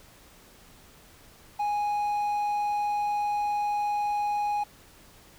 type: tone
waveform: triangle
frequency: 828 Hz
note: G#5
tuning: 5 cents flat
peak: -23 dBFS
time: 1.59-4.64 s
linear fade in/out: 10 ms
effects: pink hiss -54 dBFS RMS until 5.38 s